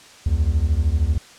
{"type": "beating tone pair", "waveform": "triangle", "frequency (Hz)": [69.3, 82.3], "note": ["C#2", "E2"], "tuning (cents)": [0, -2], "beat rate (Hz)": 13, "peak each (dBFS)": -17, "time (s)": [0.26, 1.18], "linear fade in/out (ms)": 5, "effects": ["white hiss -45 dBFS RMS until 1.38 s", "low-pass 7000 Hz 12 dB/octave"]}